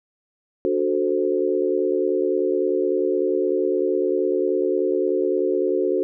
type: chord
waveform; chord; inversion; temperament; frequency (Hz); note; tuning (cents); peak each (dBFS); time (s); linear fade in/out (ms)
sine; D dominant seventh; none; equal; 293.7 / 370 / 440 / 523.3; D4 / F#4 / A4 / C5; 0 / 0 / 0 / 0; -27 / -21 / -24 / -26; 0.65-6.03; 0
effects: none